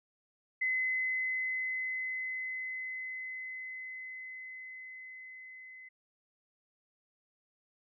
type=tone with level ramp; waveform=sine; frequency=2036 Hz; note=C7; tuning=48 cents flat; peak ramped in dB=-28 to -48 dBFS; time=0.61-5.89 s; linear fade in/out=10 ms; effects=none